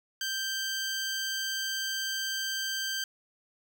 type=tone; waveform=15% pulse; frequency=1568 Hz; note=G6; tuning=in tune; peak=-24 dBFS; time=0.21-3.04 s; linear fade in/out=2 ms; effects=none